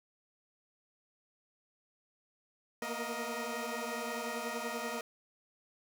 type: tone cluster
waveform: 15% pulse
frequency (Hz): 230.2 / 240.5 / 470.1 / 625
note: A#3 / B3 / A#4 / D#5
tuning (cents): -22 / -46 / +15 / +8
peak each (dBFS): -36 / -37 / -36 / -34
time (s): 2.82-5.01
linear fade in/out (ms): 2
effects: 11-bit